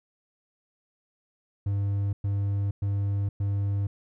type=tone bursts; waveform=triangle; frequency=100 Hz; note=G2; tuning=35 cents sharp; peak=-22 dBFS; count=4; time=1.66-3.87 s; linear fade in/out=5 ms; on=470 ms; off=110 ms; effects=none